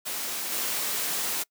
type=noise with level steps; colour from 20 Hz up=white; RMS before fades=-32 / -29 dBFS; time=0.05-1.44 s; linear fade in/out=20 ms; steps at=0.52 s; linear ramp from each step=2 ms; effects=noise-tail reverb RT60 0.1 s tail -25 dB re dry + high-pass 200 Hz 12 dB/octave